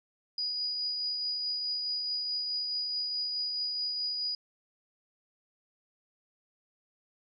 sine tone with tremolo, 4914 Hz, D#8, 22 cents flat, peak -29 dBFS, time 0.38-4.35 s, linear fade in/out 2 ms, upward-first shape triangle, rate 4.7 Hz, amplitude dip 30%, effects none

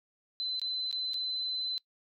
sine tone with dropouts, 4042 Hz, B7, 39 cents sharp, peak -31 dBFS, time 0.4-1.78 s, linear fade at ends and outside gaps 0 ms, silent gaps 0.596-0.616 / 0.913-0.927 / 1.134-1.142 s, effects noise-tail reverb RT60 0.1 s tail -23 dB re dry

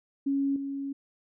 sine tone with level steps, 276.7 Hz, C#4, 3 cents flat, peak -24 / -31 dBFS, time 0.26-0.93 s, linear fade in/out 10 ms, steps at 0.56 s, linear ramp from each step 2 ms, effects none

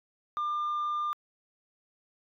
sine tone, 1199 Hz, D6, 36 cents sharp, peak -26 dBFS, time 0.37-1.13 s, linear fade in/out 0 ms, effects tanh soft clip ceiling -27 dBFS

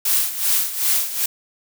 blue noise with tremolo, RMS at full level -17 dBFS, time 0.05-1.26 s, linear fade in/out 5 ms, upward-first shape sine, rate 2.6 Hz, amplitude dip 75%, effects none

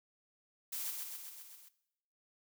blue noise with echo, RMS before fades -40 dBFS, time 0.72-0.91 s, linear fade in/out 10 ms, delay 130 ms, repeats 6, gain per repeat -3 dB, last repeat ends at 1.69 s, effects noise-tail reverb RT60 0.8 s tail -17 dB re dry

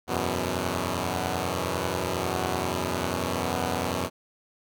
5% pulse chord, E suspended second, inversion none, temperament equal, 82.41 / 92.5 / 123.47 Hz, E2 / F#2 / B2, 0 / 0 / 0 cents, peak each -20 / -18 / -21 dBFS, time 0.07-4.1 s, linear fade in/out 50 ms, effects none

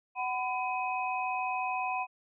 sine tone cluster, 749 / 1002 / 2524 Hz, F#5 / B5 / D#7, +21 / +25 / +24 cents, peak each -33 / -34 / -36 dBFS, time 0.15-2.07 s, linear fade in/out 50 ms, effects none

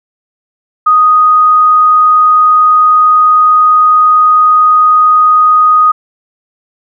sine tone, 1244.5 Hz, D#6, in tune, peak -3 dBFS, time 0.86-5.92 s, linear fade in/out 10 ms, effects none

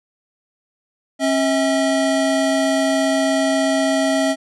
square tone pair together, 270.8 / 644.1 Hz, C#4 / E5, -40 / -40 cents, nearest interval octave + minor third, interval 1500 cents, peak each -19 dBFS, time 1.19-4.36 s, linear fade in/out 50 ms, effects resampled to 24000 Hz

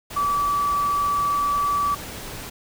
sine tone in noise, 1152 Hz, D6, 34 cents flat, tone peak -19 dBFS, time 0.16-1.95 s, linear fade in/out 10 ms, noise pink, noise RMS -35 dBFS, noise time 0.1-2.5 s, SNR +13 dB, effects none

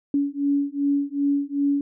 sine beating tone pair, 281.8 / 284.4 Hz, C#4 / C#4, +29 / +45 cents, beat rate 2.6 Hz, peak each -23 dBFS, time 0.14-1.81 s, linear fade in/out 2 ms, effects none

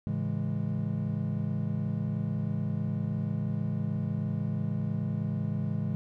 triangle chord, A major seventh, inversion none, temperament equal with one note detuned, 108.67 / 138.59 / 164.81 / 207.7 Hz, A2 / C#3 / E3 / G#3, -21 / 0 / 0 / 0 cents, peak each -32 dBFS, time 0.07-5.95 s, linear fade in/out 0 ms, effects none

